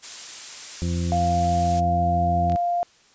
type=noise; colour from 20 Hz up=blue; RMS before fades=-32 dBFS; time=0.02-1.81 s; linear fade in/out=20 ms
type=harmonic tone; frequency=86.1 Hz; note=F2; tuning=24 cents flat; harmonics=1 / 2 / 3 / 4 / 6; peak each=-24 / -26 / -35 / -35 / -41 dBFS; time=0.82-2.56 s; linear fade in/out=0 ms
type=tone; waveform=sine; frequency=698.5 Hz; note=F5; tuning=in tune; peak=-20 dBFS; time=1.12-2.83 s; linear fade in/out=0 ms
type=clicks; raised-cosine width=0.2 ms; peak=-23 dBFS; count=2; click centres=2.498 / 2.521 s
effects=white hiss -56 dBFS RMS until 3.14 s + resampled to 16000 Hz